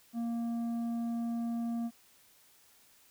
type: tone with tanh clipping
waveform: sine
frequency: 233.1 Hz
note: A#3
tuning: in tune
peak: -33 dBFS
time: 0.13-1.91 s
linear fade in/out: 50 ms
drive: 7 dB
effects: white hiss -63 dBFS RMS until 3.1 s